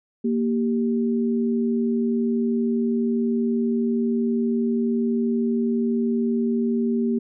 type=tone pair together; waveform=sine; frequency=233.1 / 392 Hz; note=A#3 / G4; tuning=0 / 0 cents; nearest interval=major sixth; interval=900 cents; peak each=-20 / -26 dBFS; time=0.24-7.19 s; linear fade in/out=10 ms; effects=none